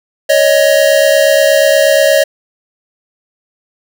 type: tone pair together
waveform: square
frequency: 558.6 / 627 Hz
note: C#5 / D#5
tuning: +13 / +13 cents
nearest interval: major second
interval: 200 cents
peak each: -10 dBFS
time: 0.29-2.24 s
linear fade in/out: 10 ms
effects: none